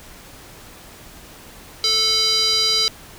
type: tone with band-pass filter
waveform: square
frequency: 440 Hz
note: A4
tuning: in tune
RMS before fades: -18 dBFS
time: 1.84-2.88 s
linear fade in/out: 0 ms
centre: 4500 Hz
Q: 8.9
effects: pink hiss -42 dBFS RMS until 3.18 s